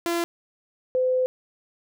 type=tone pair in turn; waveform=sawtooth / sine; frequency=340.8 / 510.6 Hz; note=F4 / C5; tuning=-42 / -42 cents; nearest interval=perfect fifth; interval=700 cents; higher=second; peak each=-19 dBFS; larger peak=neither; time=0.06-0.24 / 0.95-1.26 s; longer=second; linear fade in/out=0 ms; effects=none